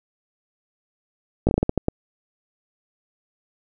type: slowing click train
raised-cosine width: 2 ms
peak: -5 dBFS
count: 9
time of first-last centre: 1.47-1.884 s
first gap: 18 ms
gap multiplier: 1.29
effects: none